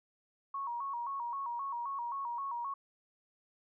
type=tone with vibrato; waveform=sine; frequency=1023 Hz; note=C6; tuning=39 cents flat; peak=-35 dBFS; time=0.54-2.74 s; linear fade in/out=5 ms; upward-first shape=square; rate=3.8 Hz; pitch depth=130 cents each way; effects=none